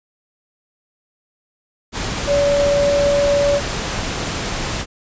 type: tone in noise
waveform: sine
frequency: 571 Hz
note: D5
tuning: 49 cents flat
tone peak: -13 dBFS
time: 2.26-3.61 s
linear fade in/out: 50 ms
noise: pink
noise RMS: -23 dBFS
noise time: 1.92-4.86 s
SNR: +7 dB
effects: resampled to 16000 Hz